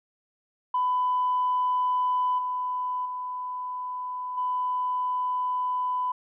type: tone with level steps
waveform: sine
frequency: 1000 Hz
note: B5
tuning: 21 cents sharp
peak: -21 / -26 / -30 / -24 dBFS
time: 0.74-6.12 s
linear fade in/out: 5 ms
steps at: 2.38 / 3.05 / 4.37 s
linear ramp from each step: 10 ms
effects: tanh soft clip ceiling -17 dBFS